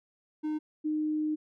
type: tone pair in turn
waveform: triangle / sine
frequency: 306.6 / 306.6 Hz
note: D#4 / D#4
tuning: -25 / -25 cents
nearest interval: unison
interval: 0 cents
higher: neither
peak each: -27 dBFS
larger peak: neither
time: 0.43-0.59 / 0.84-1.36 s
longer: second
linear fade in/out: 20 ms
effects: none